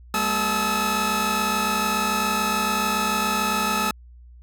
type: tone cluster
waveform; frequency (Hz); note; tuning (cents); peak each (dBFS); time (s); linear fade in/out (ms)
sawtooth; 200.1 / 230.9 / 866 / 1280 / 1327; G3 / A#3 / A5 / D#6 / E6; +36 / -16 / -28 / +49 / +11; -25 / -27 / -23 / -21 / -26; 0.14-3.91; 2
effects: added 60 Hz sine -43 dBFS peak until 4.42 s